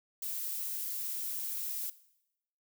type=noise; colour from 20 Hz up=violet; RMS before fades=-37 dBFS; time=0.22-1.9 s; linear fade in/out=5 ms; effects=noise-tail reverb RT60 0.8 s tail -17 dB re dry

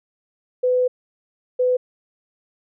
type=tone bursts at uneven times; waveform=sine; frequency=502 Hz; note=B4; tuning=28 cents sharp; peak=-15 dBFS; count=2; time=0.63-0.88 / 1.59-1.77 s; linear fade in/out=10 ms; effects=none

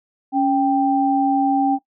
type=tone pair together; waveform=sine; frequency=277.4 / 786 Hz; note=C#4 / G5; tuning=+1 / +4 cents; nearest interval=octave + tritone; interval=1803 cents; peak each=-17 dBFS; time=0.32-1.79 s; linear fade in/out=50 ms; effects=noise-tail reverb RT60 0.1 s tail -17 dB re dry

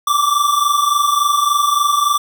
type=tone pair together; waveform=square; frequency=1151.2 / 1174.7 Hz; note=D6 / D6; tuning=-35 / 0 cents; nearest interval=unison; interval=35 cents; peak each=-18 / -15 dBFS; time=0.07-2.18 s; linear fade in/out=5 ms; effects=none

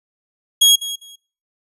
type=tone with echo; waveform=sawtooth; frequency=3302 Hz; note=G#7; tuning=11 cents flat; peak=-5 dBFS; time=0.61-0.76 s; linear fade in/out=10 ms; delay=200 ms; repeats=2; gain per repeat=-15 dB; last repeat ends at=1.16 s; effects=noise-tail reverb RT60 0.4 s tail -24 dB re dry + resampled to 32000 Hz

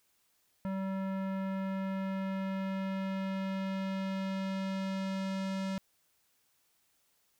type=tone with low-pass filter sweep; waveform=square; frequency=192.1 Hz; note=G3; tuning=35 cents flat; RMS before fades=-35 dBFS; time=0.65-5.78 s; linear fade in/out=0 ms; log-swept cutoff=1400 to 6100 Hz; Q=0.87; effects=white hiss -73 dBFS RMS until 7.39 s

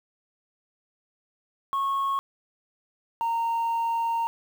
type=tone pair in turn; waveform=sine; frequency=1097 / 922.5 Hz; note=C#6 / A#5; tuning=-18 / -18 cents; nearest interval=minor third; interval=300 cents; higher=first; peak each=-21 dBFS; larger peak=neither; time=1.73-2.19 / 3.21-4.27 s; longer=second; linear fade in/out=0 ms; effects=tanh soft clip ceiling -22 dBFS + 8-bit

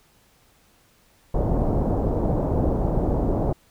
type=low-pass noise; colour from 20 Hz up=pink; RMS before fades=-22 dBFS; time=1.34-3.53 s; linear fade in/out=5 ms; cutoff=730 Hz; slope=24 dB/octave; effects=pink hiss -59 dBFS RMS until 3.7 s

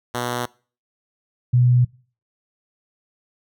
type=tone pair in turn; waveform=5% pulse / sine; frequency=121.8 / 123.5 Hz; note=B2 / B2; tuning=-24 / 0 cents; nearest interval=unison; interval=24 cents; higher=second; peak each=-12 dBFS; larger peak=neither; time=0.14-0.46 / 1.53-1.85 s; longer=neither; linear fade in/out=10 ms; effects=noise-tail reverb RT60 0.4 s tail -23 dB re dry

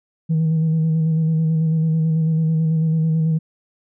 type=tone with vibrato; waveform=sine; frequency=160 Hz; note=D#3; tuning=49 cents sharp; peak=-13 dBFS; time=0.29-3.39 s; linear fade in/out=20 ms; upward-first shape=square; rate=9.1 Hz; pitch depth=24 cents each way; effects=tanh soft clip ceiling -13 dBFS

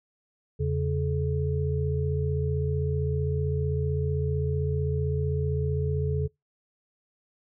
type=tone cluster; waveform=sine; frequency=84.2 / 139.8 / 428.2 Hz; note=E2 / C#3 / A4; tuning=+37 / +15 / -47 cents; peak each=-28 / -27 / -31 dBFS; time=0.59-6.28 s; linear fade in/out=20 ms; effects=noise-tail reverb RT60 0.2 s tail -26 dB re dry

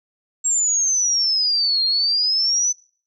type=exponential two-way sweep; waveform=sine; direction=down then up; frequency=7600 to 4186 to 6080 Hz; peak=-16 dBFS; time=0.44-2.73 s; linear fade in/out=20 ms; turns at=1.84 s; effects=noise-tail reverb RT60 0.5 s tail -26 dB re dry

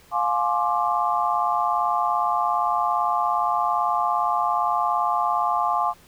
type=chord; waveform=sine; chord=D half-diminished seventh; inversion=first; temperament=just; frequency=704.8 / 845.8 / 1057.2 / 1174.7 Hz; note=F5 / Ab5 / C6 / D6; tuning=+16 / +31 / +18 / 0 cents; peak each=-25 dBFS; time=0.11-5.94 s; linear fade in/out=50 ms; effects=pink hiss -53 dBFS RMS until 6.07 s

